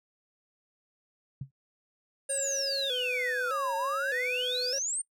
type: tone with exponential decay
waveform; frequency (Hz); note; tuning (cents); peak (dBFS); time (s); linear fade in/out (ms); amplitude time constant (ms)
sine; 135.5; C#3; -39; -30; 1.41-1.51; 5; 20
type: exponential two-way sweep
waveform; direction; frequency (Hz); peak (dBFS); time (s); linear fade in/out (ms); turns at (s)
sine; down then up; 9100 to 885 to 9100; -29; 2.29-5.02; 10; 3.76
type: tone with vibrato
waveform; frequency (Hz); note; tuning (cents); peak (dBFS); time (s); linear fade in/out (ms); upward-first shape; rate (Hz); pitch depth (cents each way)
square; 523.3; C5; 0; -34; 2.29-4.79; 10; square; 0.82; 84
effects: noise-tail reverb RT60 0.1 s tail -23 dB re dry